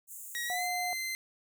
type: high-pass noise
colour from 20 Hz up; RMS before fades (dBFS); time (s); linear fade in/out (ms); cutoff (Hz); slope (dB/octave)
pink; -45; 0.07-0.7; 50; 6700; 96
type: tone with pitch glide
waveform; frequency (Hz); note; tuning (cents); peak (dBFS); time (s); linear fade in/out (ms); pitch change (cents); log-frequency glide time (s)
sawtooth; 1900 to 2072; A#6 to C7; +33 to -17; -30; 0.35-1.15; 0; +150; 0.46-0.64
type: tone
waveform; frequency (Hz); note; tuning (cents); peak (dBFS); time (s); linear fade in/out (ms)
sine; 722; F#5; -43; -33; 0.5-0.93; 0
effects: none